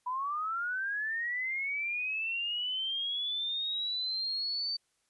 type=linear sweep; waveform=sine; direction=up; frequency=977 to 4600 Hz; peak=-31 dBFS; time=0.06-4.77 s; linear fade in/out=10 ms; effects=white hiss -75 dBFS RMS until 5.09 s + resampled to 24000 Hz